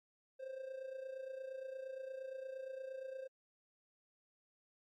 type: tone with amplitude modulation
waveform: triangle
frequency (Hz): 527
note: C5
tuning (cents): +12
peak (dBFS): -39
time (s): 0.39-3.28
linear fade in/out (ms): 20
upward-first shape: sine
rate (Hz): 28.6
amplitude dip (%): 65
effects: AAC 48 kbps